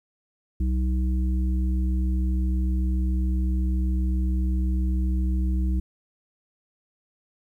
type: harmonic tone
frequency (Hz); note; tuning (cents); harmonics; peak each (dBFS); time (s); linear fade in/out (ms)
63.3; B1; +43; 1 / 3 / 5; -21 / -31 / -35; 0.6-5.8; 5
effects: 10-bit